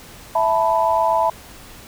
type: chord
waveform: sine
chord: E suspended fourth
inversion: none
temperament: equal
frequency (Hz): 659.3 / 880 / 987.8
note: E5 / A5 / B5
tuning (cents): 0 / 0 / 0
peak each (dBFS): -19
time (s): 0.35-1.3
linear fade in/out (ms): 5
effects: pink hiss -41 dBFS RMS until 1.87 s